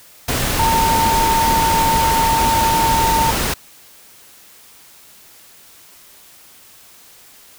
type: tone in noise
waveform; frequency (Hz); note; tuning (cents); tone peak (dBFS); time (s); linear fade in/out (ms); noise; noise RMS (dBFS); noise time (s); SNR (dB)
sine; 906; A#5; -50; -14; 0.59-3.31; 5; pink; -19; 0.28-3.54; +2
effects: white hiss -45 dBFS RMS until 7.58 s